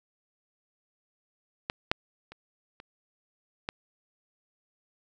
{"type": "clicks", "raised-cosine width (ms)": 0.3, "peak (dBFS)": [-13, -7, -29, -29, -15], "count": 5, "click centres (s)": [1.699, 1.915, 2.32, 2.801, 3.689], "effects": []}